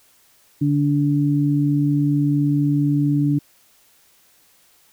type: tone pair together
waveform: sine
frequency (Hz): 145.1 / 289.5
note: D3 / D4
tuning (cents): -21 / -25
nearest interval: octave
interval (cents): 1196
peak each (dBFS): -18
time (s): 0.61-3.39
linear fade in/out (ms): 10
effects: white hiss -56 dBFS RMS until 4.92 s